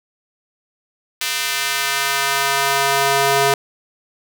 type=tone with high-pass filter sweep; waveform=square; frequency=138.59 Hz; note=C#3; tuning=in tune; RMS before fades=-18 dBFS; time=1.21-3.54 s; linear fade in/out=2 ms; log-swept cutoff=2500 to 500 Hz; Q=0.89; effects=none